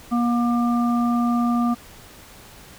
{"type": "harmonic tone", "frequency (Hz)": 238.5, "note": "A#3", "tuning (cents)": 40, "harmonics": [1, 3, 5], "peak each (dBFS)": [-18, -28, -27], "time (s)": [0.11, 1.75], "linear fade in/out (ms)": 20, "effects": ["pink hiss -45 dBFS RMS until 2.78 s"]}